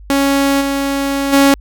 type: tone with level steps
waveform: sawtooth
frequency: 277.2 Hz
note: C#4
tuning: in tune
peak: -7 / -11 / -3 dBFS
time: 0.1-1.54 s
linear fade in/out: 0 ms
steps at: 0.6 / 1.32 s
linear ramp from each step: 20 ms
effects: added 50 Hz sine -33 dBFS peak until 1.6 s